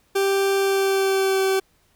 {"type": "tone with pitch glide", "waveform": "40% pulse", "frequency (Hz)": [392, 384.4], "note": ["G4", "G4"], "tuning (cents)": [0, -34], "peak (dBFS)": -17, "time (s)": [0.15, 1.6], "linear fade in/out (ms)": 10, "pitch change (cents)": -34, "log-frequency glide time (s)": [0.56, 1.42], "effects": ["pink hiss -62 dBFS RMS until 1.95 s"]}